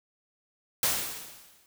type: noise with exponential decay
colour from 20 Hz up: white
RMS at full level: -24 dBFS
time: 0.83-1.66 s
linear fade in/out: 1 ms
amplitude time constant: 180 ms
effects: none